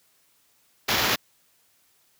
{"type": "noise with sample-and-hold", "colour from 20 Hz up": "white", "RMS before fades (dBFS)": -23, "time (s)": [0.88, 1.16], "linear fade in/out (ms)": 10, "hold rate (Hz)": 8820, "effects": ["white hiss -64 dBFS RMS until 2.19 s", "high-pass 60 Hz 12 dB/octave"]}